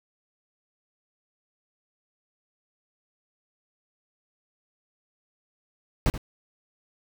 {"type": "noise with echo", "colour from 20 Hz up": "brown", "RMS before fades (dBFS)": -21, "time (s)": [6.06, 6.1], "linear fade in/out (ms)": 0, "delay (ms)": 78, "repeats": 1, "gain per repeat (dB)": -12, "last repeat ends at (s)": 6.178, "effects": []}